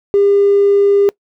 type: tone with tanh clipping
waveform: triangle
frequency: 401.8 Hz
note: G4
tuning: 43 cents sharp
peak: -7 dBFS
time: 0.14-1.09 s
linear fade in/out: 0 ms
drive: 1 dB
effects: noise-tail reverb RT60 0.1 s tail -23 dB re dry